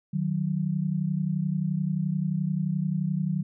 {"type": "tone pair together", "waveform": "sine", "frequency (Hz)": [154.1, 185.6], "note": ["D#3", "F#3"], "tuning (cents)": [-16, 6], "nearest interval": "minor third", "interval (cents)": 322, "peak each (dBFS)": -27, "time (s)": [0.13, 3.43], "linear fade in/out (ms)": 10, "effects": []}